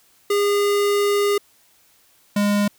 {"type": "tone pair in turn", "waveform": "square", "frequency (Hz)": [407.3, 204.8], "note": ["G#4", "G#3"], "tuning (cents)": [-34, -24], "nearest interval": "octave", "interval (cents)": 1190, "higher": "first", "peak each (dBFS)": -17, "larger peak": "neither", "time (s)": [[0.3, 1.38], [2.36, 2.68]], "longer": "first", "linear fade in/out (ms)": 5, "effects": ["white hiss -57 dBFS RMS until 2.78 s"]}